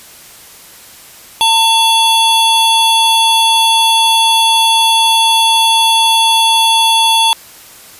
square tone pair together, 902 / 3405 Hz, A5 / G#7, +43 / +42 cents, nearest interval octave + major seventh, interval 2299 cents, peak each -11 dBFS, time 1.41-7.33 s, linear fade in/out 0 ms, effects white hiss -37 dBFS RMS until 7.99 s + resampled to 32000 Hz

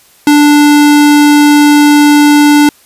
square tone, 293.7 Hz, D4, in tune, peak -3 dBFS, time 0.27-2.69 s, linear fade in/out 2 ms, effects white hiss -44 dBFS RMS until 2.85 s + resampled to 32000 Hz

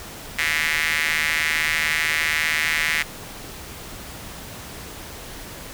square tone with high-pass filter, 77.78 Hz, D#2, in tune, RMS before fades -22 dBFS, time 0.38-3.03 s, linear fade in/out 10 ms, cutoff 2000 Hz, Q 4.2, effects pink hiss -37 dBFS RMS until 5.73 s

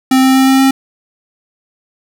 square tone with pitch steps, 261.6 / 263.1 / 264.6 / 266.2 / 267.7 Hz, C4 / C4 / C4 / C4 / C4, 0 / +10 / +20 / +30 / +40 cents, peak -7 dBFS, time 0.11-0.71 s, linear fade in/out 5 ms, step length 120 ms, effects none

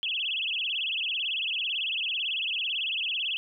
sine tone with vibrato, 2960 Hz, F#7, in tune, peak -27 dBFS, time 0.03-3.37 s, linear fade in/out 0 ms, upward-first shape sine, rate 18 Hz, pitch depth 240 cents each way, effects none

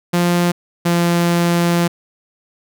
sawtooth tone pair in turn, 174.61 / 172.01 Hz, F3 / F3, 0 / -26 cents, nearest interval unison, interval 26 cents, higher first, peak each -9 dBFS, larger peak neither, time 0.13-0.52 / 0.85-1.88 s, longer second, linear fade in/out 10 ms, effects none

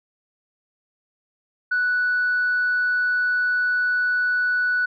sine tone, 1480 Hz, F#6, in tune, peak -17 dBFS, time 1.71-4.86 s, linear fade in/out 10 ms, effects tanh soft clip ceiling -15 dBFS

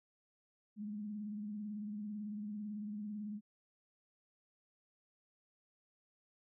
sine tone with vibrato, 209.1 Hz, G#3, 12 cents sharp, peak -40 dBFS, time 0.76-3.41 s, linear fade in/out 50 ms, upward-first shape sine, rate 18 Hz, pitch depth 50 cents each way, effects none

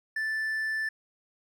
triangle tone, 1760 Hz, A6, in tune, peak -26 dBFS, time 0.16-0.89 s, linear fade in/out 5 ms, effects none

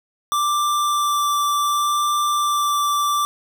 square tone with vibrato, 1174.7 Hz, D6, in tune, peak -18 dBFS, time 0.32-3.25 s, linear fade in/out 0 ms, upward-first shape sine, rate 0.67 Hz, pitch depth 9 cents each way, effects none

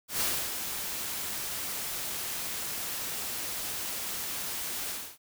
white noise with ADSR envelope, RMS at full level -28 dBFS, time 0.08-5.18 s, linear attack 130 ms, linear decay 270 ms, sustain -7 dB, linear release 280 ms, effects none

